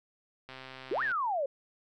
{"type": "click train", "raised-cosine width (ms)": 0.3, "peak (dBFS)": -29, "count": 83, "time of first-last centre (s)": [0.49, 1.116], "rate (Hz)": 131}
{"type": "exponential two-way sweep", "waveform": "sine", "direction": "up then down", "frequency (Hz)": [320, 1887, 524], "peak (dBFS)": -28, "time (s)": [0.91, 1.46], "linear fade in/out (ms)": 5, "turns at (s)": 1.03}
{"effects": []}